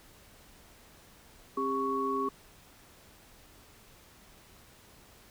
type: tone cluster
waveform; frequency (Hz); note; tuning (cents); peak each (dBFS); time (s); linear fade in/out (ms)
sine; 267.7 / 401.2 / 1112; C4 / G4 / C#6; +40 / +40 / +5; -35 / -33 / -31; 1.57-2.29; 5
effects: pink hiss -57 dBFS RMS until 5.3 s